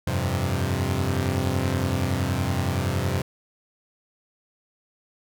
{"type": "chord", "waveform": "sawtooth", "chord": "F suspended second", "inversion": "none", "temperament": "equal", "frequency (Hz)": [87.31, 98, 130.81], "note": ["F2", "G2", "C3"], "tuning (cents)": [0, 0, 0], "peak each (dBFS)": -23, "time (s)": [0.07, 3.22], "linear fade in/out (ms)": 5, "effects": []}